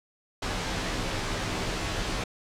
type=noise with comb filter; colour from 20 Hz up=pink; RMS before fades=-30 dBFS; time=0.42-2.24 s; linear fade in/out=5 ms; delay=14 ms; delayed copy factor=-0.7; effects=low-pass 6000 Hz 12 dB/octave